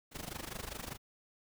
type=noise with amplitude modulation; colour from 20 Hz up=pink; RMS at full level=-40 dBFS; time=0.11-0.98 s; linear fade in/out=50 ms; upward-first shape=sine; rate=25 Hz; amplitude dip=85%; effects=none